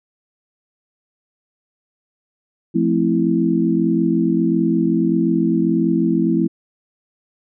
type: chord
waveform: sine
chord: F major seventh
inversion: none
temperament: equal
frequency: 174.61 / 220 / 261.6 / 329.6 Hz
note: F3 / A3 / C4 / E4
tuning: 0 / 0 / 0 / 0 cents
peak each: -20 / -20 / -21 / -18 dBFS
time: 2.74-6.48 s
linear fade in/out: 20 ms
effects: none